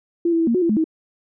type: tone with pitch steps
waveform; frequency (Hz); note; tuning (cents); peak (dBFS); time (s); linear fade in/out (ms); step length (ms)
sine; 340.7 / 331.2 / 328.5 / 232.9 / 364.6 / 336.4 / 214.2 / 318.9; F4 / E4 / E4 / A#3 / F#4 / E4 / A3 / D#4; -43 / +8 / -6 / -1 / -25 / +35 / -46 / +43; -15; 0.25-0.842; 5; 74
effects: none